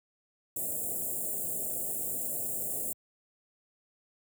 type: band-stop noise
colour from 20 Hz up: white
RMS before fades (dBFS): -34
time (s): 0.56-2.93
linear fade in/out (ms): 5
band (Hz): 730 to 7200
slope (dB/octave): 96
effects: high-pass 100 Hz 12 dB/octave